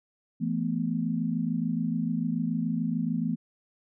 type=chord; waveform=sine; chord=E suspended fourth; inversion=none; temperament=equal with one note detuned; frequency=167.5 / 220 / 246.9 Hz; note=E3 / A3 / B3; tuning=+28 / 0 / 0 cents; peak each=-30 dBFS; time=0.4-3.36 s; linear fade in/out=20 ms; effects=none